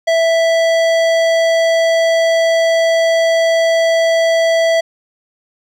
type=tone with hard clipping; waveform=sine; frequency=659.3 Hz; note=E5; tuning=in tune; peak=-12 dBFS; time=0.07-4.81 s; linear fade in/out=10 ms; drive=15 dB; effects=none